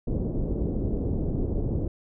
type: low-pass noise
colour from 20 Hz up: pink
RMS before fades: -27 dBFS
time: 0.07-1.88 s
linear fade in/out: 5 ms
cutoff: 460 Hz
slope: 24 dB/octave
effects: none